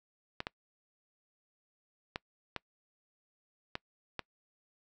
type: clicks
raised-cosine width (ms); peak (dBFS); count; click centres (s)
0.3; -19; 6; 0.404 / 0.469 / 2.159 / 2.563 / 3.754 / 4.193
effects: noise-tail reverb RT60 0.1 s tail -25 dB re dry